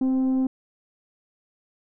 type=tone with frequency modulation; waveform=sine; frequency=261.6 Hz; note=C4; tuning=in tune; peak=-17 dBFS; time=0.01-0.47 s; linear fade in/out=5 ms; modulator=257 Hz; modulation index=0.21; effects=tanh soft clip ceiling -18 dBFS